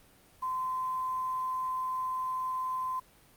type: tone with quantisation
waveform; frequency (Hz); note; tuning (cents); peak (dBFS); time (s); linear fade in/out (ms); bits
sine; 1029; C6; -29; -30; 0.42-3; 10; 9
effects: pink hiss -60 dBFS RMS until 3.36 s + Opus 32 kbps